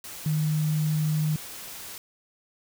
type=tone in noise; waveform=sine; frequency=154 Hz; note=D#3; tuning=17 cents flat; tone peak=-22 dBFS; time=0.26-1.36 s; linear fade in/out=2 ms; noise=white; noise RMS=-40 dBFS; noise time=0.04-1.98 s; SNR=+15 dB; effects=none